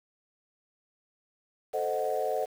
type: chord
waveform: sine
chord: A diminished seventh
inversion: none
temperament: equal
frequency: 440 / 523.3 / 622.3 / 740 Hz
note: A4 / C5 / Eb5 / Gb5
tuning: 0 / 0 / 0 / 0 cents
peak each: -32 dBFS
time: 1.73-2.46 s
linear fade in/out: 20 ms
effects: tanh soft clip ceiling -18 dBFS + 8-bit